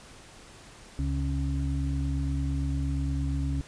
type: harmonic tone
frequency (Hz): 68.7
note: C#2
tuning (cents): -15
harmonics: 1 / 2 / 4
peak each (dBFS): -28 / -31 / -34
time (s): 0.99-3.61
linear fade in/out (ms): 0
effects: pink hiss -50 dBFS RMS until 3.67 s + resampled to 22050 Hz